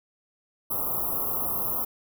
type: band-stop noise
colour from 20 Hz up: white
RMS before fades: -28 dBFS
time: 0.7-1.85 s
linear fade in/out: 10 ms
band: 1300 to 11000 Hz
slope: 96 dB/octave
effects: none